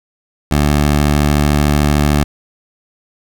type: tone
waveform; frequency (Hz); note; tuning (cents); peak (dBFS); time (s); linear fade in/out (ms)
15% pulse; 73.42; D2; 0; -4; 0.51-2.24; 5
effects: none